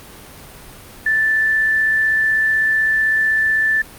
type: tone with amplitude modulation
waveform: sine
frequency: 1760 Hz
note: A6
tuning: in tune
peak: -12 dBFS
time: 1.06-3.82 s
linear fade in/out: 5 ms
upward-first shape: sine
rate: 55.9 Hz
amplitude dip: 25%
effects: pink hiss -39 dBFS RMS until 3.98 s + Opus 48 kbps